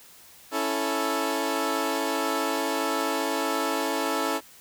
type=chord; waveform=15% pulse; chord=A major; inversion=first; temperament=equal; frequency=277.2 / 329.6 / 440 Hz; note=C#4 / E4 / A4; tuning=0 / 0 / 0 cents; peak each=-23 dBFS; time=0.51-4.41 s; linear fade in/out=50 ms; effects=white hiss -51 dBFS RMS until 4.6 s